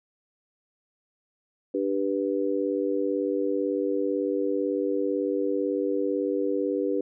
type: chord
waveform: sine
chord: G major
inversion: second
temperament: just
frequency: 294 / 392 / 490 Hz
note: D4 / G4 / B4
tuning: +2 / 0 / -14 cents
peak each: -28 dBFS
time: 1.74-7.01 s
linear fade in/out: 5 ms
effects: none